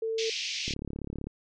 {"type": "tone", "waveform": "sine", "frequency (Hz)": 447.5, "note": "A4", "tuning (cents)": 29, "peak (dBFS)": -28, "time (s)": [0.02, 0.3], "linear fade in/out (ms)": 5}
{"type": "band-pass noise", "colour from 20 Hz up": "pink", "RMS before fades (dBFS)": -34, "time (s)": [0.18, 0.74], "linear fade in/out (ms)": 5, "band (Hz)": [2300, 6100], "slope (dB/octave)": 48}
{"type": "click train", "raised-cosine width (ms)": 3, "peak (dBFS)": -23, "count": 22, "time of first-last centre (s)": [0.68, 1.27], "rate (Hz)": 35.6}
{"effects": []}